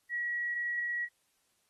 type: tone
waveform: sine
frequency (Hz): 1918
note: A#6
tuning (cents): +49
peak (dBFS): -31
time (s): 0.09-1.09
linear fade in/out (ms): 50
effects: white hiss -74 dBFS RMS until 1.69 s + AAC 32 kbps